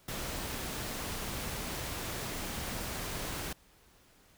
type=noise; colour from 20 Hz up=pink; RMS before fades=-38 dBFS; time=0.08-3.53 s; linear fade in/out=5 ms; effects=pink hiss -63 dBFS RMS until 4.37 s